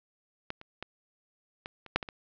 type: clicks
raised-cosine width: 0.3 ms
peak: -18 / -30 / -21 / -22 / -30 / -7 / -20 / -24 dBFS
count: 8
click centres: 0.504 / 0.614 / 0.826 / 1.659 / 1.863 / 1.96 / 2.028 / 2.088 s
effects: low-pass 5000 Hz 12 dB/octave